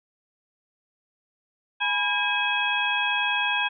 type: tone cluster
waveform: sine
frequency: 834 / 984 / 1623 / 2538 / 3308 Hz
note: G#5 / B5 / G#6 / D#7 / G#7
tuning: +7 / -7 / -40 / +34 / -8 cents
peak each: -31 / -31 / -27 / -26 / -29 dBFS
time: 1.8-3.69 s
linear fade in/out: 20 ms
effects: none